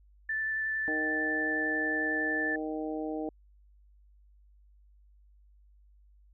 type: tone with vibrato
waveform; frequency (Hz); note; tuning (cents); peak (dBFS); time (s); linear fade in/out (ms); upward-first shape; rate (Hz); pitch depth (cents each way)
sine; 1760; A6; 0; -29; 0.29-2.56; 5; sine; 11; 9
type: harmonic tone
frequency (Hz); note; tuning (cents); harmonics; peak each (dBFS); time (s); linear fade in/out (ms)
155.4; D#3; -2; 2 / 3 / 4 / 5; -34 / -38 / -40 / -42; 0.88-3.29; 0
effects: added 50 Hz sine -57 dBFS peak until 6.33 s